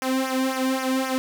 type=tone with flanger; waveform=sawtooth; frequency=261.9 Hz; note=C4; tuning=2 cents sharp; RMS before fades=-24 dBFS; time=0.02-1.18 s; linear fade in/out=0 ms; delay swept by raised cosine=0.24 to 1.54 ms; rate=3.8 Hz; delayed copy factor=-0.9; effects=none